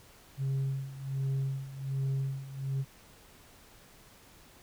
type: tone with tremolo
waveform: sine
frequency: 135.4 Hz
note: C#3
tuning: 40 cents flat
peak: -25 dBFS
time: 0.37-2.85 s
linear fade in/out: 50 ms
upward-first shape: sine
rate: 1.3 Hz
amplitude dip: 85%
effects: tanh soft clip ceiling -27 dBFS + pink hiss -57 dBFS RMS until 4.62 s